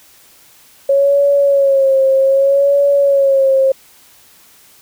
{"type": "tone with vibrato", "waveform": "sine", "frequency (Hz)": 550, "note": "C#5", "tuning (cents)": -14, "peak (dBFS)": -8, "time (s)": [0.89, 3.72], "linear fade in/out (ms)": 5, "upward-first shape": "sine", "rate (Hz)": 0.64, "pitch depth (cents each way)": 49, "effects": ["white hiss -46 dBFS RMS until 4.81 s"]}